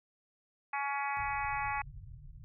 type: harmonic tone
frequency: 280.7 Hz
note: C#4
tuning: 22 cents sharp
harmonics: 3 / 4 / 5 / 6 / 7 / 8 / 9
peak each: -35 / -39 / -44 / -44 / -41 / -43 / -43 dBFS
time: 0.73-1.82 s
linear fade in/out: 5 ms
type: low-pass noise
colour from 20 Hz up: pink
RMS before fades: -48 dBFS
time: 1.17-2.44 s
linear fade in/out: 0 ms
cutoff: 150 Hz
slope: 96 dB/octave
effects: none